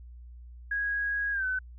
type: tone with pitch glide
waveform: sine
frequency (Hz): 1651 to 1514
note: G#6 to F#6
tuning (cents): -11 to +39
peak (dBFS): -27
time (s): 0.71-1.59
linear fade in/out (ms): 5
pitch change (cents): -150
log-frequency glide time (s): 1.32-1.45
effects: added 60 Hz sine -44 dBFS peak until 1.78 s